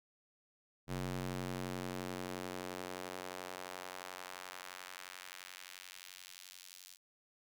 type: tone with high-pass filter sweep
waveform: square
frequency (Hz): 45.74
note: F#1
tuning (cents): -19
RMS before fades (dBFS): -45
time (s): 0.87-6.98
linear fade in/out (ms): 50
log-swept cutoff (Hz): 110 to 4800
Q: 0.85
effects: none